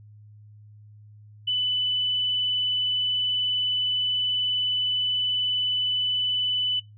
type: tone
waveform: sine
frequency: 2993 Hz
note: F#7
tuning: 19 cents sharp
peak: -22 dBFS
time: 1.47-6.8 s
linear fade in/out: 10 ms
effects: noise-tail reverb RT60 0.2 s tail -21 dB re dry + added 105 Hz sine -46 dBFS peak until 6.97 s